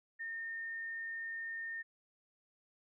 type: tone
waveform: sine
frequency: 1824 Hz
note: A#6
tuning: 38 cents flat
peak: -39 dBFS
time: 0.19-1.83 s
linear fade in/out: 20 ms
effects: none